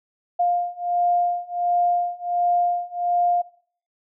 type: beating tone pair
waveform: sine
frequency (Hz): 703 / 704.4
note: F5 / F5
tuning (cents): +11 / +15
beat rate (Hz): 1.4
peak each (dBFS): -23 / -22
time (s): 0.39-3.42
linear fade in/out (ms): 10
effects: noise-tail reverb RT60 0.5 s tail -18 dB re dry